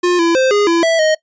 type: tone with pitch steps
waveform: square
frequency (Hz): 355 / 336.1 / 522 / 411.6 / 336.4 / 658 / 624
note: F4 / E4 / C5 / G#4 / E4 / E5 / D#5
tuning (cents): +28 / +34 / -4 / -16 / +35 / -3 / +5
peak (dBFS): -11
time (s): 0.03-1.15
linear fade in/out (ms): 10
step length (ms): 160
effects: noise-tail reverb RT60 0.1 s tail -20 dB re dry + resampled to 16000 Hz